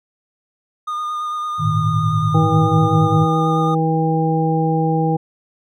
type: tone with vibrato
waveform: triangle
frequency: 1221 Hz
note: D#6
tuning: 33 cents flat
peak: -19 dBFS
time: 0.87-3.75 s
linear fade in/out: 10 ms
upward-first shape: sine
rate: 8.9 Hz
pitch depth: 17 cents each way
type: chord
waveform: sine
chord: Ab suspended second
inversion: none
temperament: equal with one note detuned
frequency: 103.83 / 114.08 / 155.56 Hz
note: Ab2 / Bb2 / Eb3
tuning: 0 / -37 / 0 cents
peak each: -21 / -21 / -18 dBFS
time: 1.58-3.27 s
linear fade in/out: 50 ms
type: harmonic tone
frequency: 160.5 Hz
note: E3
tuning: 46 cents flat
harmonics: 1 / 2 / 3 / 5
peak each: -17 / -22 / -22 / -21 dBFS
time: 2.34-5.17 s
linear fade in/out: 10 ms
effects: none